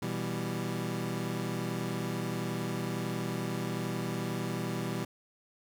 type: chord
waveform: 25% pulse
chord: E minor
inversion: second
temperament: equal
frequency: 123.47 / 164.81 / 196 Hz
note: B2 / E3 / G3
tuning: 0 / 0 / 0 cents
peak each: -33 dBFS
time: 0.02-5.05 s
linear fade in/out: 5 ms
effects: none